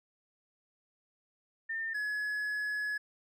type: tone pair in turn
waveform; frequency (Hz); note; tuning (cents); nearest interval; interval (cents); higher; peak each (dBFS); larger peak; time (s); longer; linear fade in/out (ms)
sine / triangle; 1806 / 1693.4; A6 / G#6; +45 / +33; minor second; 112; first; -33 / -30; second; 1.69-1.94 / 1.94-2.98; second; 10
effects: none